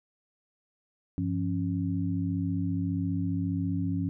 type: tone cluster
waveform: sine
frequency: 98.2 / 173 / 274.7 Hz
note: G2 / F3 / C#4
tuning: +4 / -16 / -16 cents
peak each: -31 dBFS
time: 1.18-4.09 s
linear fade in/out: 0 ms
effects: none